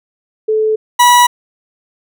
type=tone pair in turn; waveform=sine / 40% pulse; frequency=434.5 / 973.6 Hz; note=A4 / B5; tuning=-22 / -25 cents; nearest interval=octave + major second; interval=1397 cents; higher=second; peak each=-10 / -4 dBFS; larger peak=second; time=0.48-0.76 / 0.99-1.27 s; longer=neither; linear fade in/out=10 ms; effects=none